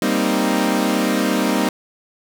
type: chord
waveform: sawtooth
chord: C minor seventh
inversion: second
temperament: equal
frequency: 196 / 233.1 / 261.6 / 311.1 Hz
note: G3 / Bb3 / C4 / Eb4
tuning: 0 / 0 / 0 / 0 cents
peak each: -18 dBFS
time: 0.02-1.69 s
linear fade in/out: 2 ms
effects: none